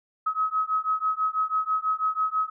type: beating tone pair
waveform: sine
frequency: 1274 / 1280.1 Hz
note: D#6 / D#6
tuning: +41 / +49 cents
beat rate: 6.1 Hz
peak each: -26 / -26 dBFS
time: 0.26-2.5 s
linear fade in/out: 10 ms
effects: none